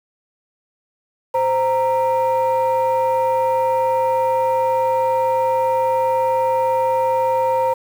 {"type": "tone pair together", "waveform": "sine", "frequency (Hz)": [521.4, 929], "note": ["C5", "A#5"], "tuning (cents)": [-6, -6], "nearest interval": "minor seventh", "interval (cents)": 1000, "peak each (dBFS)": -16, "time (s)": [1.34, 7.74], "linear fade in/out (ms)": 10, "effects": ["tanh soft clip ceiling -11 dBFS", "7-bit"]}